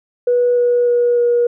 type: tone with pitch steps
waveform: sine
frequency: 488.1 / 485 / 481.9 / 478.9 Hz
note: B4 / B4 / B4 / A#4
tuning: -20 / -31 / -43 / +47 cents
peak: -10 dBFS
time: 0.27-1.47 s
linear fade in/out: 5 ms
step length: 300 ms
effects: tanh soft clip ceiling -6 dBFS